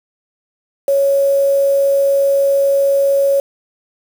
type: tone with quantisation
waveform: sine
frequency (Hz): 554.4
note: C#5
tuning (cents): 0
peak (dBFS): -10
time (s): 0.88-3.4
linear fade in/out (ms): 2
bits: 5
effects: none